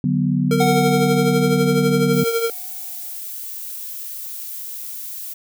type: chord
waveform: sine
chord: B minor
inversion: first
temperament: equal with one note detuned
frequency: 146.83 / 185.75 / 246.9 Hz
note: D3 / F#3 / B3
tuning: 0 / +7 / 0 cents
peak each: -20 dBFS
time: 0.04-2.24 s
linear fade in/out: 2 ms
type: tone with tremolo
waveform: square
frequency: 460 Hz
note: A#4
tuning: 23 cents flat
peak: -16 dBFS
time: 0.51-2.5 s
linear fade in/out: 2 ms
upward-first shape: triangle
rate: 12 Hz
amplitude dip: 65%
type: tone with exponential decay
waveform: square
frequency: 740 Hz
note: F#5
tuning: in tune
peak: -18 dBFS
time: 0.6-3.18 s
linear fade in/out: 5 ms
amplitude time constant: 560 ms
type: noise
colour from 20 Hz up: violet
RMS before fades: -31 dBFS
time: 2.13-5.34 s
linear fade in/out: 10 ms
effects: none